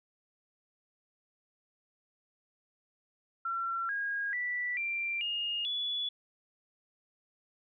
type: tone with pitch steps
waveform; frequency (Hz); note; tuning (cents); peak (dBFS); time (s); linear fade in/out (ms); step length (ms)
sine; 1358 / 1633.7 / 1965.4 / 2364 / 2844 / 3422; F6 / G#6 / B6 / D7 / F7 / A7; -49 / -29 / -9 / +11 / +31 / -49; -31; 3.45-6.09; 5; 440
effects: none